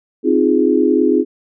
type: chord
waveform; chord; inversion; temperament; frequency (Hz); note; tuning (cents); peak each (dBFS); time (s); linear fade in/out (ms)
sine; F minor seventh; second; equal; 261.6 / 311.1 / 349.2 / 415.3; C4 / Eb4 / F4 / Ab4; 0 / 0 / 0 / 0; -16; 0.23-1.25; 50
effects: none